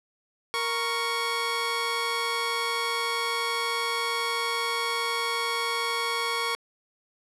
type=tone pair together; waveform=15% pulse; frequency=466.2 / 1109.9 Hz; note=A#4 / C#6; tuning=0 / +2 cents; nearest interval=octave + minor third; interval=1502 cents; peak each=-24 / -21 dBFS; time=0.54-6.55 s; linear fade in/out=0 ms; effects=low-pass 10000 Hz 12 dB/octave